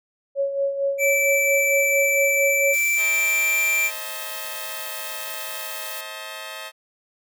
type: tone with tremolo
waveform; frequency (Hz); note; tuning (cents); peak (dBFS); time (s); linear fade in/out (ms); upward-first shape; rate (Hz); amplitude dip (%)
sine; 554.4; C#5; 0; -18; 0.35-2.76; 50; sine; 4.4; 60
type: tone with pitch glide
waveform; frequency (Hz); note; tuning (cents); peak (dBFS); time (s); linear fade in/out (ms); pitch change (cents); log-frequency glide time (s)
square; 2323 to 2355; D7 to D7; -20 to +4; -19; 0.98-3.91; 50; +24; 2.47-3.6
type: noise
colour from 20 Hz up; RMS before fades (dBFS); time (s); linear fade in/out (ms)
blue; -34; 2.73-6.01; 5
type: chord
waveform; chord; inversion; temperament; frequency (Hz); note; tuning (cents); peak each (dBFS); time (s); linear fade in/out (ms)
10% pulse; A diminished; first; just; 528 / 633.6 / 880; C5 / Eb5 / A5; +16 / +31 / 0; -32 / -27 / -30; 2.96-6.72; 50
effects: none